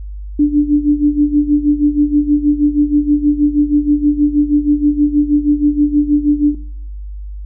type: tone with tremolo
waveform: sine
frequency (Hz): 293.7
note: D4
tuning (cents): 0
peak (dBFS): -6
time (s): 0.39-6.55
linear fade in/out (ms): 5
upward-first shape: sine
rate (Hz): 6.3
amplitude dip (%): 80
effects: noise-tail reverb RT60 0.8 s tail -24 dB re dry + added 50 Hz sine -24 dBFS peak until 7.45 s